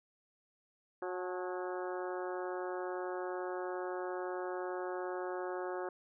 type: harmonic tone with a mistuned harmonic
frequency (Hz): 182.3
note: F#3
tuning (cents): -25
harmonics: 2 / 3 / 4 / 5 / 6 / 7 / 8 / 9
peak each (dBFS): -39 / -43 / -45 / -47 / -49 / -50 / -51 / -52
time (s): 1.02-5.89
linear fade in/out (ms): 2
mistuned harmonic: 5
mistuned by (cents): -61
effects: none